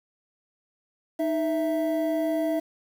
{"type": "tone pair together", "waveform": "triangle", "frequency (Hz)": [311.1, 658.3], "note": ["D#4", "E5"], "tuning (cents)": [0, -3], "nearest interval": "octave + minor second", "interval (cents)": 1297, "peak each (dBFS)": -24, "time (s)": [1.19, 2.6], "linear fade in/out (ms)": 10, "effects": ["8-bit"]}